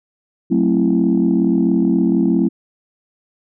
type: chord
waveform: sine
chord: F# half-diminished seventh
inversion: none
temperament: just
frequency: 185 / 222 / 266.4 / 333 Hz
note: F#3 / A3 / C4 / E4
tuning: 0 / +16 / +31 / +18 cents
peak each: -17 dBFS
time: 0.5-2.49 s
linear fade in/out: 20 ms
effects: tanh soft clip ceiling -5 dBFS